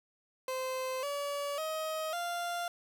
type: tone with pitch steps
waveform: 30% pulse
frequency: 518 / 571.4 / 630.4 / 695.5 Hz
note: C5 / D5 / D#5 / F5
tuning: -17 / -48 / +23 / -7 cents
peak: -31 dBFS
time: 0.48-2.68 s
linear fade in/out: 2 ms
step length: 550 ms
effects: none